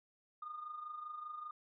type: tone with amplitude modulation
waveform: sine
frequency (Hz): 1222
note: D#6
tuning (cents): -32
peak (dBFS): -40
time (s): 0.42-1.51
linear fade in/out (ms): 5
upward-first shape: sine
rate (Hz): 25.1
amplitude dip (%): 60
effects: tanh soft clip ceiling -36 dBFS